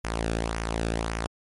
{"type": "tone with flanger", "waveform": "sawtooth", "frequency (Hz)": 56.2, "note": "A1", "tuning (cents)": 37, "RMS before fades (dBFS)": -29, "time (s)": [0.04, 1.27], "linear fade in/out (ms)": 10, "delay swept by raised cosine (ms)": [0.24, 1], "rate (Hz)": 1.8, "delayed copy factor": -0.6, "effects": ["MP3 48 kbps"]}